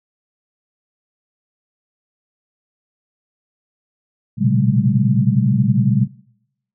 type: tone cluster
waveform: sine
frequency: 118.2 / 128 / 140 / 191.1 / 209.8 Hz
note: A#2 / C3 / C#3 / G3 / G#3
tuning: +24 / -38 / +18 / -44 / +18 cents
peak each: -19 dBFS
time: 4.37-6.08 s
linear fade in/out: 50 ms
effects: noise-tail reverb RT60 0.8 s tail -22 dB re dry